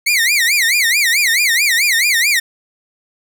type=tone with vibrato; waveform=sawtooth; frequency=2100 Hz; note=C7; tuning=6 cents sharp; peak=-8 dBFS; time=0.06-2.4 s; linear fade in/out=10 ms; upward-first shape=sine; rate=4.6 Hz; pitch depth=260 cents each way; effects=none